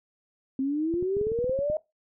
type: exponential sweep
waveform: sine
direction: up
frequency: 261.6 to 629 Hz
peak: -24 dBFS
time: 0.59-1.77 s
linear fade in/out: 2 ms
type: clicks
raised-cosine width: 3 ms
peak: -24 dBFS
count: 11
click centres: 0.94 / 1.026 / 1.168 / 1.213 / 1.269 / 1.318 / 1.389 / 1.443 / 1.495 / 1.59 / 1.7 s
effects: noise-tail reverb RT60 0.2 s tail -20 dB re dry